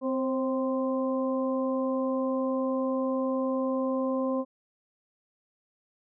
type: harmonic tone with a mistuned harmonic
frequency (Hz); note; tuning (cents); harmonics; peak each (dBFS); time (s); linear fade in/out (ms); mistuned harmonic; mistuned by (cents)
260; C4; -11; 1 / 2 / 3 / 4; -28 / -29 / -44 / -36; 0.01-4.45; 50; 2; +35
effects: none